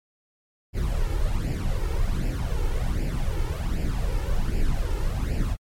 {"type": "noise with flanger", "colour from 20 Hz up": "brown", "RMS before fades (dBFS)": -24, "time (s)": [0.73, 5.57], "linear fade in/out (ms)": 50, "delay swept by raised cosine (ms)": [0.4, 2.3], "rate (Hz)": 1.3, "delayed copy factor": 0.7, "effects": ["MP3 64 kbps"]}